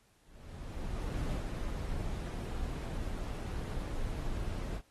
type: noise with ADSR envelope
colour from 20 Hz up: brown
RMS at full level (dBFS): -34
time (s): 0.23-4.82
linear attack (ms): 1100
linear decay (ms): 65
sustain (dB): -3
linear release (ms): 54
effects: pink hiss -69 dBFS RMS until 4.9 s + AAC 32 kbps